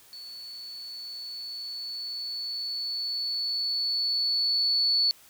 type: tone with level ramp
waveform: sine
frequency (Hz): 4441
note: C#8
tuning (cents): +2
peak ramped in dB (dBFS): -40 to -20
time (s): 0.13-5.11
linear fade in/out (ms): 0
effects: white hiss -55 dBFS RMS until 5.29 s